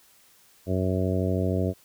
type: harmonic tone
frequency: 93.1 Hz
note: F#2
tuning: 11 cents sharp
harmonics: 1 / 2 / 3 / 4 / 5 / 6 / 7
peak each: -26 / -29 / -31 / -32 / -33 / -34 / -34 dBFS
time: 0.66-1.74 s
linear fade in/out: 50 ms
effects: white hiss -58 dBFS RMS until 1.84 s